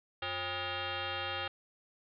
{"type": "tone with frequency modulation", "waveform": "sine", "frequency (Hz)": 987.8, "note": "B5", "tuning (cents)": 0, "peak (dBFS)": -34, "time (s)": [0.22, 1.48], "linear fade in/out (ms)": 5, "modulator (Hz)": 448, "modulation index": 5.8, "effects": []}